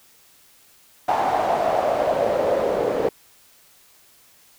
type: noise with band-pass filter sweep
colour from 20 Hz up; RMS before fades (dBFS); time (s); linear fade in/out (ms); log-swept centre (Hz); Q
pink; -21; 1.08-3.09; 5; 800 to 480; 4.9
effects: white hiss -54 dBFS RMS until 4.58 s